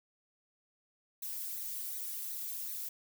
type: noise with flanger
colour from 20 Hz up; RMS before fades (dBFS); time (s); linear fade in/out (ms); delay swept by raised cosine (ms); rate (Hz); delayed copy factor
violet; -40; 1.22-2.89; 5; 0.48 to 2.78; 2.7; +0.85
effects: none